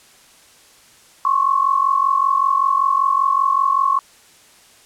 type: tone pair together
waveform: sine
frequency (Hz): 1066.8 / 1112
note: C6 / C#6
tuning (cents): +33 / +5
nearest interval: minor second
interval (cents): 72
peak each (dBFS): -17 / -16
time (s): 1.25-3.99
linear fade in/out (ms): 2
effects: white hiss -49 dBFS RMS until 4.85 s + low-pass 10000 Hz 12 dB/octave